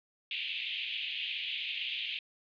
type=band-pass noise; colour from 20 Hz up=white; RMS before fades=-37 dBFS; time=0.31-2.19 s; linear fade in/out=2 ms; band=2400 to 3400 Hz; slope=48 dB/octave; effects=resampled to 11025 Hz